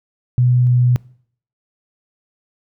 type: tone pair in turn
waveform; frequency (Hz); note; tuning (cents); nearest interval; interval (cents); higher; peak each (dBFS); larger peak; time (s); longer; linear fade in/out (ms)
sine; 124.1 / 123.58; B2 / B2; +9 / +2; unison; 7; first; -10; neither; 0.38-0.67 / 0.67-0.96; neither; 0
effects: noise-tail reverb RT60 0.6 s tail -24 dB re dry